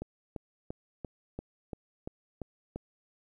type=click train; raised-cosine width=2 ms; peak=-24 dBFS; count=9; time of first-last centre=0.02-2.76 s; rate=2.92 Hz; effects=11-bit